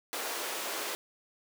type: high-pass noise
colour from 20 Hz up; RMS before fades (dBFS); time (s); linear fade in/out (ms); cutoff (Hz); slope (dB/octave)
pink; -36; 0.13-0.95; 0; 370; 24
effects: none